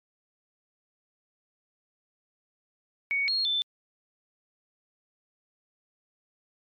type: tone with pitch steps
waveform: sine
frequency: 2233 / 4279 / 3533 Hz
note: C#7 / C8 / A7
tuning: +12 / +38 / +6 cents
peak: -24 dBFS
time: 3.11-3.62 s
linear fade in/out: 0 ms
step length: 170 ms
effects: MP3 96 kbps